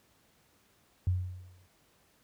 sine tone with exponential decay, 91 Hz, F#2, 28 cents flat, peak -22 dBFS, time 1.07-1.67 s, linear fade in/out 0 ms, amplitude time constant 130 ms, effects pink hiss -67 dBFS RMS until 2.23 s + high-pass 60 Hz 12 dB/octave

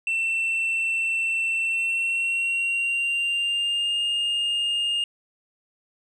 sine tone with pitch glide, 2688 to 2828 Hz, E7 to F7, +33 to +21 cents, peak -19 dBFS, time 0.07-5.04 s, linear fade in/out 2 ms, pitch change +88 cents, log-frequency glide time 1.61-4.01 s, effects tanh soft clip ceiling -21 dBFS

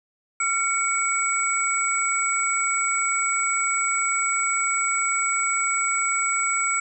sine tone cluster, 1367 / 2238 / 7820 Hz, F6 / C#7 / B8, -37 / +16 / -18 cents, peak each -25 dBFS, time 0.4-6.8 s, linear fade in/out 5 ms, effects none

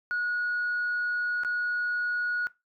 sine tone with dropouts, 1454 Hz, F#6, 31 cents flat, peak -25 dBFS, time 0.11-2.47 s, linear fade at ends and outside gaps 0 ms, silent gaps 1.435-1.448 s, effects noise-tail reverb RT60 0.2 s tail -19 dB re dry + tanh soft clip ceiling -23 dBFS

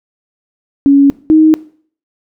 sine tone pair in turn, 279.5 / 313.7 Hz, C#4 / D#4, +14 / +14 cents, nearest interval major second, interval 200 cents, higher second, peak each -3 dBFS, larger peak neither, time 0.86-1.1 / 1.3-1.54 s, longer neither, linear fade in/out 0 ms, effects noise-tail reverb RT60 0.5 s tail -20 dB re dry

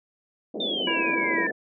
white band-pass noise, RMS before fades -32 dBFS, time 0.54-1.52 s, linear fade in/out 5 ms, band 190 to 620 Hz, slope 48 dB/octave
sine exponential sweep, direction down, 3652 to 1734 Hz, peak -26 dBFS, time 0.6-1.51 s, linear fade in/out 5 ms
harmonic tone, 329.6 Hz, E4, in tune, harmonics 1 / 3 / 5 / 7, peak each -30 / -30 / -30 / -30 dBFS, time 0.87-1.47 s, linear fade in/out 5 ms
effects none

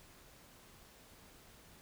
silence, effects pink hiss -60 dBFS RMS until 1.81 s

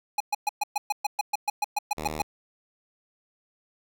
square tone bursts, 830.6 Hz, G#5, in tune, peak -23 dBFS, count 15, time 0.18-2.22 s, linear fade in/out 5 ms, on 24 ms, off 120 ms
5% pulse tone, 77 Hz, D#2, 17 cents flat, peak -21 dBFS, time 1.97-2.23 s, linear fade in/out 10 ms
effects none

